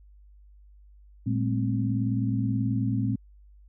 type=tone cluster; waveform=sine; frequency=114.3 / 204.1 / 222.6 / 263.3 Hz; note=A#2 / G#3 / A3 / C4; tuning=-34 / -30 / +20 / +11 cents; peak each=-26 / -31 / -34 / -29 dBFS; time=1.26-3.16 s; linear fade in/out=10 ms; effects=added 50 Hz sine -50 dBFS peak until 3.68 s